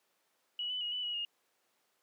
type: tone with pitch steps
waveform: sine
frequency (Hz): 2928 / 3002 / 2891 / 2983 / 2910 / 2847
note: F#7 / F#7 / F#7 / F#7 / F#7 / F7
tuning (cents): -19 / +24 / -41 / +13 / -29 / +33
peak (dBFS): -34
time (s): 0.59-1.25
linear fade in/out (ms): 2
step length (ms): 110
effects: pink hiss -75 dBFS RMS until 2.02 s + high-pass 400 Hz 12 dB/octave